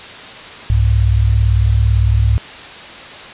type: tone pair together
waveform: sine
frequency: 65.41 / 103.29 Hz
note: C2 / G#2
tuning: 0 / -9 cents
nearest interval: minor sixth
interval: 791 cents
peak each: -12 dBFS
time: 0.7-2.38 s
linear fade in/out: 0 ms
effects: white hiss -32 dBFS RMS until 3.33 s + resampled to 8000 Hz